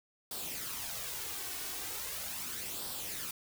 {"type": "noise with flanger", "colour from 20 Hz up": "white", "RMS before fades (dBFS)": -40, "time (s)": [0.31, 3.31], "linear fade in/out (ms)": 2, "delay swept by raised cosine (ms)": [0.22, 2.72], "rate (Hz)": 0.39, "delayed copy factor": 0.55, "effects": []}